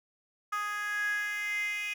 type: tone with high-pass filter sweep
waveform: 10% pulse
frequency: 415.3 Hz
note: G#4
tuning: in tune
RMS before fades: -33 dBFS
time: 0.52-1.94 s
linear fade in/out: 10 ms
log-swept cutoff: 1300 to 2400 Hz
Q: 8.4
effects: none